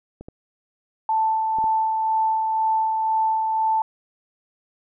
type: clicks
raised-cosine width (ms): 2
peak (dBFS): -24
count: 4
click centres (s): 0.21 / 0.285 / 1.586 / 1.641
type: tone with tremolo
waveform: sine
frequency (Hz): 882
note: A5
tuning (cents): +4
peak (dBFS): -17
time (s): 1.09-3.82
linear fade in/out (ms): 2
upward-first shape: sine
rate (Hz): 2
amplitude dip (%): 30
effects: none